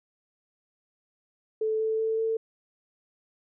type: tone with pitch steps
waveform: sine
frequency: 437.3 / 440.6 / 443.9 / 447.3 Hz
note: A4 / A4 / A4 / A4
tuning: -11 / +2 / +15 / +28 cents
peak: -24 dBFS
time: 1.61-2.37 s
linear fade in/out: 5 ms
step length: 190 ms
effects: none